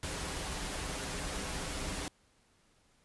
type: noise with comb filter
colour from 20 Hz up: pink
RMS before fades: -38 dBFS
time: 0.03-2.08 s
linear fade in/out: 0 ms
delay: 8.7 ms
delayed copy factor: -0.5
effects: pink hiss -69 dBFS RMS until 3.04 s + resampled to 24000 Hz